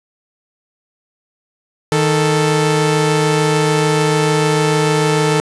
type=tone pair together; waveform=sawtooth; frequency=155.95 / 441.1 Hz; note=D#3 / A4; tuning=+4 / +4 cents; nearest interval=octave + tritone; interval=1800 cents; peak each=-11 dBFS; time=1.92-5.4 s; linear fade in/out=0 ms; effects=resampled to 24000 Hz + 7-bit